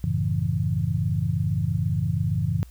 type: chord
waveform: sine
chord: F# minor seventh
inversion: none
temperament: equal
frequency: 92.5 / 110 / 138.59 / 164.81 Hz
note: F#2 / A2 / C#3 / E3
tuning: 0 / 0 / 0 / 0 cents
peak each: -27 dBFS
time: 0.04-2.63 s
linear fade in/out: 0 ms
effects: added 60 Hz sine -43 dBFS peak until 2.7 s + white hiss -58 dBFS RMS until 2.7 s